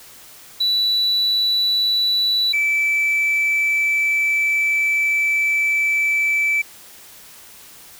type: tone pair in turn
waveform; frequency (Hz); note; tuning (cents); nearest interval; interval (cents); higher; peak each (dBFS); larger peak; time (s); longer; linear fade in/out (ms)
triangle; 3951 / 2316; B7 / D7; 0 / -25; major sixth; 925; first; -13; neither; 0.6-2.53 / 2.53-6.62; second; 10
effects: tanh soft clip ceiling -11 dBFS + white hiss -43 dBFS RMS until 7.99 s